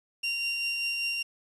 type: tone with tremolo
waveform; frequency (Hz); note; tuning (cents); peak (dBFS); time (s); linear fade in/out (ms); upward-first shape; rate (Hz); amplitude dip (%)
30% pulse; 2770; F7; -15; -24; 0.23-1.23; 10; triangle; 5.1; 30
effects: resampled to 24000 Hz + 9-bit